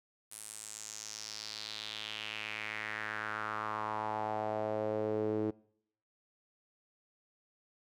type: tone with band-pass filter sweep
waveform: sawtooth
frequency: 107.7 Hz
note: A2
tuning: 37 cents flat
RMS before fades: -38 dBFS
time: 0.31-5.51 s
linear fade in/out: 10 ms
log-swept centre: 10000 to 360 Hz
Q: 3.5
effects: noise-tail reverb RT60 0.7 s tail -24 dB re dry